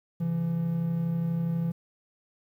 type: tone pair together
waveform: triangle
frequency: 135.9 / 168.17 Hz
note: C#3 / E3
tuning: -34 / +35 cents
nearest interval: major third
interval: 369 cents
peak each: -32 / -24 dBFS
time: 0.2-1.72 s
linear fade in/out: 10 ms
effects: 10-bit